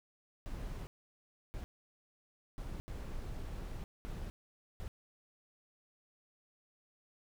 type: noise bursts at uneven times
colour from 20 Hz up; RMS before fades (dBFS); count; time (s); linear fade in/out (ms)
brown; -42; 6; 0.46-0.87 / 1.54-1.64 / 2.58-2.8 / 2.88-3.84 / 4.05-4.3 / 4.8-4.88; 0
effects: none